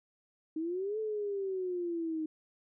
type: exponential two-way sweep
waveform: sine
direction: up then down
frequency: 310 to 440 to 310 Hz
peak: -32 dBFS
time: 0.56-2.26 s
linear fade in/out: 5 ms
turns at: 0.99 s
effects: none